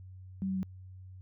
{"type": "tone with pitch steps", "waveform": "sine", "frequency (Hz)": [191.8, 189.93, 188.07], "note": ["G3", "F#3", "F#3"], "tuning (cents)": [-37, 46, 29], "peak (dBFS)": -30, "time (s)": [0.42, 0.63], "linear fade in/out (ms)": 0, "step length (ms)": 70, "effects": ["added 93 Hz sine -46 dBFS peak until 1.21 s"]}